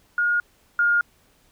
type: tone pair in turn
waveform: sine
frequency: 1430 / 1418.5 Hz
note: F6 / F6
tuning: +41 / +27 cents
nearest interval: unison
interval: 14 cents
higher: first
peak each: -18 / -16 dBFS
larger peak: second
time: 0.18-0.4 / 0.79-1.01 s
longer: neither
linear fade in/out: 2 ms
effects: pink hiss -60 dBFS RMS until 1.51 s